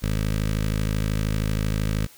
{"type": "tone with notch filter", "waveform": "15% pulse", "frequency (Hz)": 52.9, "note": "G#1", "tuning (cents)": 33, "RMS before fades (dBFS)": -24, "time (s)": [0.02, 2.07], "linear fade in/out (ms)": 20, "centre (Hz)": 790, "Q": 1, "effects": ["white hiss -50 dBFS RMS until 2.17 s"]}